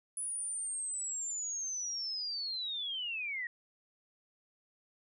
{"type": "linear sweep", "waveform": "sine", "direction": "down", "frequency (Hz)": [9956, 1866], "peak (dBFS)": -35, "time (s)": [0.17, 3.47], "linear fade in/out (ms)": 2, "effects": []}